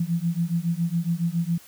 sine beating tone pair, 165.8 / 173 Hz, E3 / F3, +10 / -16 cents, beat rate 7.2 Hz, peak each -25 dBFS, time 0-1.58 s, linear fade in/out 5 ms, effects white hiss -50 dBFS RMS until 1.67 s

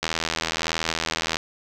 click train, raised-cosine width 0.2 ms, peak -6 dBFS, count 110, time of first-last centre 0.03-1.369 s, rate 81.4 Hz, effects none

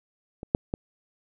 clicks, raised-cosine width 2 ms, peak -23 / -6 / -14 dBFS, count 3, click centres 0.431 / 0.549 / 0.739 s, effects none

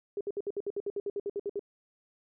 sine tone bursts, 404.8 Hz, G#4, 44 cents flat, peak -30 dBFS, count 15, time 0.17-1.594 s, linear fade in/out 2 ms, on 38 ms, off 61 ms, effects none

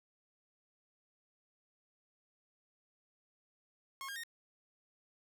sawtooth tone with pitch steps, 1084 / 1616 / 1851 Hz, C#6 / G#6 / A#6, -39 / -48 / -13 cents, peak -38 dBFS, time 4.01-4.235 s, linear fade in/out 0 ms, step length 75 ms, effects none

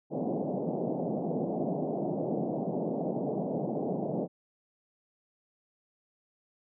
pink band-pass noise, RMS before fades -32 dBFS, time 0.1-4.28 s, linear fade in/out 50 ms, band 150 to 740 Hz, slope 48 dB/octave, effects none

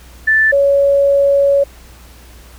sine tone pair in turn, 1760 / 559.8 Hz, A6 / C#5, 0 / +17 cents, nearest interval octave + minor sixth, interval 1983 cents, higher first, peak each -8 dBFS, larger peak neither, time 0.27-0.52 / 0.52-1.64 s, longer second, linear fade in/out 10 ms, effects added 60 Hz sine -38 dBFS peak until 2.58 s + pink hiss -43 dBFS RMS until 2.58 s

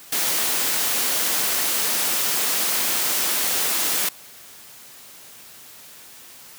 white high-pass noise, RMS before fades -22 dBFS, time 0.12-4.09 s, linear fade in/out 5 ms, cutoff 190 Hz, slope 12 dB/octave, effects white hiss -44 dBFS RMS until 6.58 s + high-pass 80 Hz 12 dB/octave

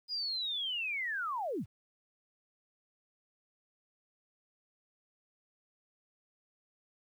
sine linear sweep, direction down, 4978 to 60.3 Hz, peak -33 dBFS, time 0.08-1.66 s, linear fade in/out 50 ms, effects 11-bit

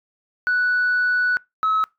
sine tone pair in turn, 1480 / 1288.8 Hz, F#6 / E6, 0 / -39 cents, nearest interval major second, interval 239 cents, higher first, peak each -15 / -15 dBFS, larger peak neither, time 0.47-1.37 / 1.63-1.84 s, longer first, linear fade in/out 0 ms, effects noise-tail reverb RT60 0.2 s tail -24 dB re dry + tanh soft clip ceiling -14 dBFS

